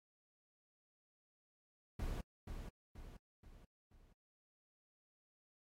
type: noise with echo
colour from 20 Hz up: brown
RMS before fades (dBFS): -41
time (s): 1.99-2.21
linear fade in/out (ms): 5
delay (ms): 480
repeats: 4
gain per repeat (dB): -6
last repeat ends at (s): 4.13
effects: AAC 48 kbps